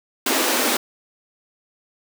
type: high-pass noise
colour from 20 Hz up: pink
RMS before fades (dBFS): -20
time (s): 0.26-0.77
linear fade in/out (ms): 5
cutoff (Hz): 230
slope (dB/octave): 96
effects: none